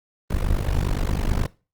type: noise with amplitude modulation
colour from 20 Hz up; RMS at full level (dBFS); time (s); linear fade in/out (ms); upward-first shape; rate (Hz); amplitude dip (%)
brown; -18; 0.3-1.47; 5; sine; 49.5; 90
effects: noise-tail reverb RT60 0.3 s tail -19 dB re dry + Opus 24 kbps